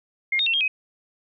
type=tone with pitch steps; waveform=sine; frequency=2128 / 3697 / 2706 / 3227 / 2527 Hz; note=C7 / A#7 / E7 / G7 / D#7; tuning=+29 / -15 / +45 / +50 / +26 cents; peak=-19 dBFS; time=0.32-0.68 s; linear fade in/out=5 ms; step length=72 ms; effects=none